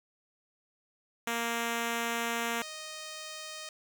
5% pulse tone pair in turn, 232.9 / 621.8 Hz, A#3 / D#5, -1 / -1 cents, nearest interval octave + perfect fourth, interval 1700 cents, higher second, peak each -19 / -29 dBFS, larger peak first, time 1.27-2.62 / 2.62-3.69 s, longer first, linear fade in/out 2 ms, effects none

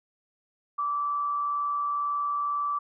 sine tone with amplitude modulation, 1161 Hz, D6, 20 cents flat, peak -24 dBFS, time 0.78-2.79 s, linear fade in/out 10 ms, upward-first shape sine, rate 142 Hz, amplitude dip 30%, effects none

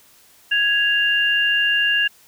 sine tone pair together, 1661.2 / 2794 Hz, G#6 / F7, 0 / 0 cents, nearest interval major sixth, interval 900 cents, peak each -18 dBFS, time 0.51-2.08 s, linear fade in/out 10 ms, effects white hiss -52 dBFS RMS until 2.27 s

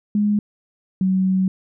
sine tone pair in turn, 207.7 / 188.24 Hz, G#3 / F#3, 0 / +30 cents, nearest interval major second, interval 170 cents, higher first, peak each -15 dBFS, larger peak neither, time 0.15-0.39 / 1.01-1.48 s, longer second, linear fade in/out 2 ms, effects none

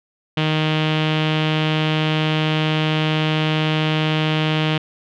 sawtooth tone with low-pass filter, 155.56 Hz, D#3, in tune, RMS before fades -19 dBFS, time 0.37-4.78 s, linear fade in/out 5 ms, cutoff 3100 Hz, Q 4, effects none

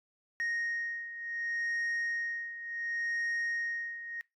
sine beating tone pair, 1864.7 / 1865.39 Hz, A#6 / A#6, 0 / +1 cents, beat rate 0.69 Hz, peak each -36 / -32 dBFS, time 0.4-4.21 s, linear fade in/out 0 ms, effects noise-tail reverb RT60 0.2 s tail -22 dB re dry + tanh soft clip ceiling -29 dBFS

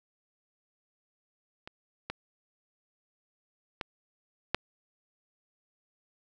clicks, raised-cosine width 0.3 ms, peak -26 / -18 / -17 / -9 dBFS, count 4, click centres 1.675 / 2.1 / 3.812 / 4.546 s, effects none

